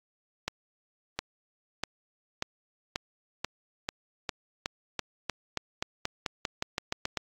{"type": "accelerating click train", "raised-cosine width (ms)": 0.2, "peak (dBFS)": -12, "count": 21, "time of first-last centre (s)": [0.48, 7.173], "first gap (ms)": 710, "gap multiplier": 0.91, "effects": ["AAC 48 kbps"]}